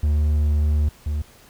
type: tone pair in turn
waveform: triangle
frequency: 74.8 / 74.8 Hz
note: D2 / D2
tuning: +32 / +32 cents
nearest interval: unison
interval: 0 cents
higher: neither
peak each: -14 / -19 dBFS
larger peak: first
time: 0.03-0.89 / 1.06-1.22 s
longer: first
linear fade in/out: 5 ms
effects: pink hiss -50 dBFS RMS until 1.49 s